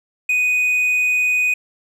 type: tone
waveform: triangle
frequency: 2489 Hz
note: D#7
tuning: in tune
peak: -13 dBFS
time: 0.29-1.54 s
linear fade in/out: 5 ms
effects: none